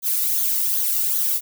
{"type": "noise with flanger", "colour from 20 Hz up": "violet", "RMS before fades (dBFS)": -21, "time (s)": [0.02, 1.41], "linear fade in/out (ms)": 50, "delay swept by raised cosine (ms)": [0.38, 1.26], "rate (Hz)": 2.6, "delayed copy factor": -0.6, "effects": []}